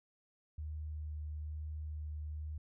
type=tone with vibrato; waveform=sine; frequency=76.3 Hz; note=D#2; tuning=33 cents flat; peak=-39 dBFS; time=0.58-2.58 s; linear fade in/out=5 ms; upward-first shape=sine; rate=1.1 Hz; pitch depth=11 cents each way; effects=none